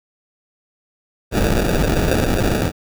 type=noise with sample-and-hold; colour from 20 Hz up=pink; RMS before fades=-17 dBFS; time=1.31-2.72 s; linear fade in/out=50 ms; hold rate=1050 Hz; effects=none